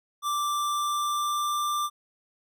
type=tone with pitch glide; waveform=square; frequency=1174.7 to 1184.2 Hz; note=D6 to D6; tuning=0 to +14 cents; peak=-26 dBFS; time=0.22-1.9 s; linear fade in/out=50 ms; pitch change=+14 cents; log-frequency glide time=0.42-1.66 s; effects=none